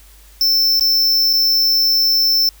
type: tone with dropouts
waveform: square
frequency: 5330 Hz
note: E8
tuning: 18 cents sharp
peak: -12 dBFS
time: 0.41-2.49 s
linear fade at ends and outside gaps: 1 ms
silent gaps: 0.796-0.809 / 1.331-1.335 s
effects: added 50 Hz sine -43 dBFS peak until 2.6 s + white hiss -48 dBFS RMS until 2.6 s